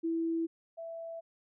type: tone pair in turn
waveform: sine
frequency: 329.6 / 662.6 Hz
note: E4 / E5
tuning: 0 / +9 cents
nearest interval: octave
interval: 1209 cents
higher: second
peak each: -29 / -39 dBFS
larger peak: first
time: 0.03-0.47 / 0.77-1.21 s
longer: neither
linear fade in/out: 20 ms
effects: none